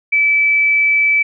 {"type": "tone", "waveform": "sine", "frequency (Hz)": 2308, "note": "D7", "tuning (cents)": -31, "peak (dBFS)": -10, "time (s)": [0.12, 1.23], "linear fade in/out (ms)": 10, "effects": []}